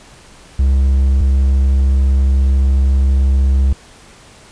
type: tone pair in turn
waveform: triangle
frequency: 67.1 / 67.1 Hz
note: C2 / C2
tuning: +44 / +44 cents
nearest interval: unison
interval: 0 cents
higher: neither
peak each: -7 dBFS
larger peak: neither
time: 0.59-1.21 / 1.21-3.73 s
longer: second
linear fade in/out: 5 ms
effects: pink hiss -42 dBFS RMS until 4.51 s + resampled to 22050 Hz